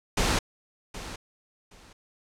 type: noise with echo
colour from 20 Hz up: pink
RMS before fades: -24 dBFS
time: 0.17-0.39 s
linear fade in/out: 5 ms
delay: 770 ms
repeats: 2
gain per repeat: -14 dB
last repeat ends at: 1.93 s
effects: low-pass 8000 Hz 12 dB/octave